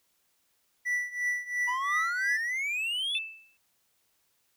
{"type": "tone with tremolo", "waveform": "triangle", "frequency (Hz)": 1964, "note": "B6", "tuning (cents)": -10, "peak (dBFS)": -23, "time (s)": [0.85, 2.38], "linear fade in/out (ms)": 20, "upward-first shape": "triangle", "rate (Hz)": 2.9, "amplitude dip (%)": 90}
{"type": "exponential sweep", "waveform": "triangle", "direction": "up", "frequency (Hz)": [961, 3600], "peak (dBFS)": -27, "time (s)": [1.67, 3.19], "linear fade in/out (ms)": 20}
{"type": "tone with exponential decay", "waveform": "sine", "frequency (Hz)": 2637, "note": "E7", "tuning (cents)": 0, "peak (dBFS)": -27, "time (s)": [3.15, 3.57], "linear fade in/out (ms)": 1, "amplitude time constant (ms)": 90}
{"effects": ["white hiss -72 dBFS RMS until 4.56 s"]}